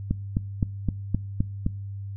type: click train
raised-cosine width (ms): 5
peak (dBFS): -10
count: 7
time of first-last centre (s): 0.11-1.664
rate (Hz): 3.86
effects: noise-tail reverb RT60 0.6 s tail -23 dB re dry + added 99 Hz sine -32 dBFS peak until 2.16 s